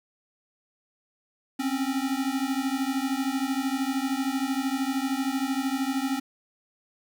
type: beating tone pair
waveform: square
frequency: 261.6 / 274.6 Hz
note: C4 / C#4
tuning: 0 / -16 cents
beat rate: 13 Hz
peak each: -29 dBFS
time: 1.59-6.2 s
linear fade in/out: 10 ms
effects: 9-bit